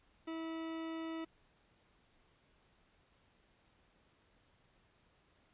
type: tone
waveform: 40% pulse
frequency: 325 Hz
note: E4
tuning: 24 cents flat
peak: -39 dBFS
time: 0.27-1.25 s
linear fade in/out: 10 ms
effects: pink hiss -71 dBFS RMS until 5.53 s + resampled to 8000 Hz